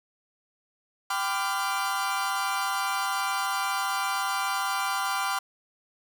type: chord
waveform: 40% pulse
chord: G dominant seventh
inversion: none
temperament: equal with one note detuned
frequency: 784 / 1009.7 / 1174.7 / 1396.9 Hz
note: G5 / B5 / D6 / F6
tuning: 0 / +38 / 0 / 0 cents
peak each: -31 dBFS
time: 1.1-5.39 s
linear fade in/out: 5 ms
effects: none